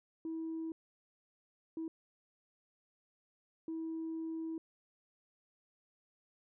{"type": "tone bursts at uneven times", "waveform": "sine", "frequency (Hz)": 324.1, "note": "E4", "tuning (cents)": -29, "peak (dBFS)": -36, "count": 3, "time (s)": [[0.25, 0.72], [1.77, 1.88], [3.68, 4.58]], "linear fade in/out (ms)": 2, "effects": ["tanh soft clip ceiling -34 dBFS"]}